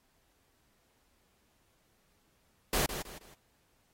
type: noise with echo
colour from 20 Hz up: pink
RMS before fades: -30 dBFS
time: 2.73-2.86 s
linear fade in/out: 2 ms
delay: 160 ms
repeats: 3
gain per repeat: -9 dB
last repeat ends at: 3.34 s
effects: pink hiss -72 dBFS RMS until 3.93 s + AAC 48 kbps